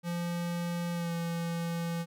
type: tone with pitch glide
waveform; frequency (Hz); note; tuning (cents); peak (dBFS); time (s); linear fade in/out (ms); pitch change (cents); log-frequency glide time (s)
square; 172.5 to 168.85; F3 to E3; -21 to +42; -32; 0.03-2.06; 50; -37; 0.93-1.13
effects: none